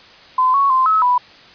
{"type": "tone with pitch steps", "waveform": "sine", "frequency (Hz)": [1023, 1111, 1040, 1289, 988], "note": ["C6", "C#6", "C6", "E6", "B5"], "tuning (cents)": [-39, 4, -11, -39, 0], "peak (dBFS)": -11, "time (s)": [0.38, 1.18], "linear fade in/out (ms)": 5, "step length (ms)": 160, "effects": ["white hiss -43 dBFS RMS until 1.54 s", "resampled to 11025 Hz"]}